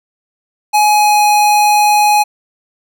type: tone with pitch glide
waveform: square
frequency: 841 to 835.7 Hz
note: G#5 to G#5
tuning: +22 to +11 cents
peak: -8 dBFS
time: 0.73-2.24 s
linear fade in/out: 20 ms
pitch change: -11 cents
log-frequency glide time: 0.89-1.22 s
effects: none